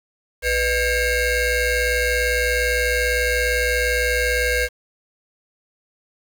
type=ring-modulated tone; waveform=25% pulse; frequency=554.4 Hz; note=C#5; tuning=in tune; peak=-11 dBFS; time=0.42-4.69 s; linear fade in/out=50 ms; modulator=1050 Hz; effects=7-bit